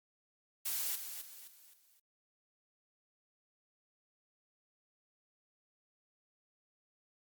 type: noise with echo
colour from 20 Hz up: blue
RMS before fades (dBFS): -36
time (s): 0.65-0.96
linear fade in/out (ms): 10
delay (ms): 260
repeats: 4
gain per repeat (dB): -8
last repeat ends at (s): 2
effects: Opus 48 kbps